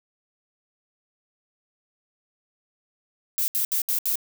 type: noise bursts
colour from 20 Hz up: violet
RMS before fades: -24 dBFS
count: 5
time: 3.38-4.156 s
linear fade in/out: 0 ms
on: 100 ms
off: 69 ms
effects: none